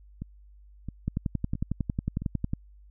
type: two click trains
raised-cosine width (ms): 5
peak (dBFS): -15 / -22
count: 17 / 4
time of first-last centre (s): 1.08-2.535 / 0.22-2.22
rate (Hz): 11 / 1.5
effects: added 50 Hz sine -50 dBFS peak until 2.9 s